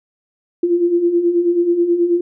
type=beating tone pair; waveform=sine; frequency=338.7 / 348 Hz; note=E4 / F4; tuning=+47 / -6 cents; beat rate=9.3 Hz; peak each=-20 / -13 dBFS; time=0.63-2.21 s; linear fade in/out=5 ms; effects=none